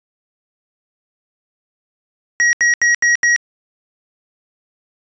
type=tone bursts; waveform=square; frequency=1902 Hz; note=A#6; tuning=34 cents sharp; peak=-11 dBFS; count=5; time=2.4-3.362 s; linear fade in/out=0 ms; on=130 ms; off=78 ms; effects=resampled to 16000 Hz